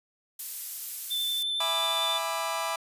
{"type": "noise", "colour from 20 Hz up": "violet", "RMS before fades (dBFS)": -33, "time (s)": [0.39, 1.43], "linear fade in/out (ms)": 5}
{"type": "tone with vibrato", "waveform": "triangle", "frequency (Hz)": 3534, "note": "A7", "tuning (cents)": 7, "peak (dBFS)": -26, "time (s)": [1.1, 2.19], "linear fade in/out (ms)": 20, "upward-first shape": "triangle", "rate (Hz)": 11, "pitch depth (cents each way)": 15}
{"type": "chord", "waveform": "sawtooth", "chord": "E dominant seventh", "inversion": "none", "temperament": "just", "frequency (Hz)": [659.3, 824.1, 988.9, 1186.7], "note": ["E5", "G#5", "B5", "D6"], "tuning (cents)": [0, -14, 2, 18], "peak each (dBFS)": [-30, -33, -29, -30], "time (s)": [1.6, 2.76], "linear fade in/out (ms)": 5}
{"effects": ["resampled to 32000 Hz"]}